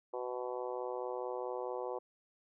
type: harmonic tone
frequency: 124.6 Hz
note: B2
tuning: 16 cents sharp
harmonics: 3 / 4 / 5 / 6 / 7 / 8 / 9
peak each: -42 / -40 / -46 / -47 / -46 / -48 / -53 dBFS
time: 0.13-1.99 s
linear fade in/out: 10 ms
effects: none